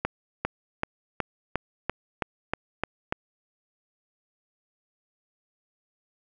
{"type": "accelerating click train", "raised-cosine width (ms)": 0.5, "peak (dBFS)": -10, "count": 10, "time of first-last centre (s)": [0.05, 3.125], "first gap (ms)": 400, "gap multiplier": 0.96, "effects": []}